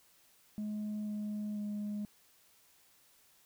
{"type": "tone with pitch steps", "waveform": "sine", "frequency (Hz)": [211.1, 209.8, 207.7], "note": ["G#3", "G#3", "G#3"], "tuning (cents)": [29, 18, 0], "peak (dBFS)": -33, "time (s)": [0.58, 2.05], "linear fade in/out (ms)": 0, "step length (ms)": 490, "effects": ["tanh soft clip ceiling -34 dBFS", "white hiss -66 dBFS RMS until 3.45 s"]}